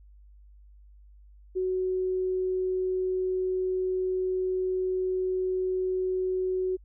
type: tone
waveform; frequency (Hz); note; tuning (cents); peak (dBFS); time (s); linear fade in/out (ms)
sine; 371.4; F#4; +7; -25; 1.55-6.77; 20
effects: added 50 Hz sine -50 dBFS peak until 6.84 s